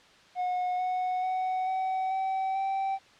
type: tone with pitch steps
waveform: triangle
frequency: 726 / 735.7 / 745.5 / 755.5 / 765.6 / 775.9 Hz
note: F#5 / F#5 / F#5 / F#5 / G5 / G5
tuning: -33 / -10 / +13 / +36 / -41 / -18 cents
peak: -25 dBFS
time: 0.35-2.99 s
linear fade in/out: 50 ms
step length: 440 ms
effects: white hiss -56 dBFS RMS until 3.19 s + low-pass 4000 Hz 12 dB/octave